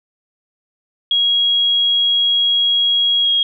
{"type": "tone with pitch glide", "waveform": "sine", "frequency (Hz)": [3300, 3277], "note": ["G#7", "G#7"], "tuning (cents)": [-12, -24], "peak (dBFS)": -12, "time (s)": [1.11, 3.43], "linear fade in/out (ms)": 2, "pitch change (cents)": -12, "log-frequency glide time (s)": [3.22, 3.3], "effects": []}